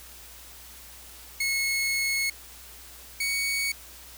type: tone pair in turn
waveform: sawtooth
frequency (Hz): 2182 / 2233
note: C#7 / C#7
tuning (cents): -28 / +12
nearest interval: unison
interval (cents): 40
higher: second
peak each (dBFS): -21 / -22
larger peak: first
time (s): 1.4-2.3 / 3.2-3.72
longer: first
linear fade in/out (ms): 5
effects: added 60 Hz sine -52 dBFS peak until 4.17 s + white hiss -47 dBFS RMS until 4.17 s